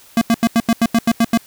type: tone bursts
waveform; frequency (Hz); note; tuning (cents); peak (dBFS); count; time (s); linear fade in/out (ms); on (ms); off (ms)
square; 230; A#3; -23; -11; 10; 0.17-1.375; 2; 44; 85
effects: white hiss -46 dBFS RMS until 1.46 s